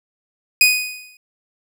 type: tone with exponential decay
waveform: sawtooth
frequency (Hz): 2489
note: D#7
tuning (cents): 0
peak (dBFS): -4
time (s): 0.61-1.17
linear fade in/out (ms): 2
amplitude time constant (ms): 120
effects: none